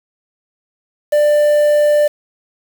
triangle tone with quantisation, 592 Hz, D5, 14 cents sharp, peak -7 dBFS, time 1.12-2.08 s, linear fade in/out 10 ms, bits 5, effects none

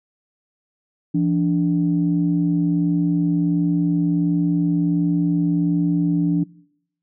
sine tone pair together, 170 / 291.4 Hz, F3 / D4, -46 / -13 cents, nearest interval major sixth, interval 933 cents, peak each -18 dBFS, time 1.14-6.44 s, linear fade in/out 10 ms, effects noise-tail reverb RT60 0.7 s tail -22 dB re dry + tanh soft clip ceiling -8 dBFS

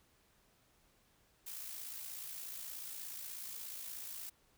blue noise with amplitude modulation, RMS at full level -44 dBFS, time 1.46-4.3 s, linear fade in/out 10 ms, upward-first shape sine, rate 56.7 Hz, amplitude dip 45%, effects pink hiss -71 dBFS RMS until 4.57 s

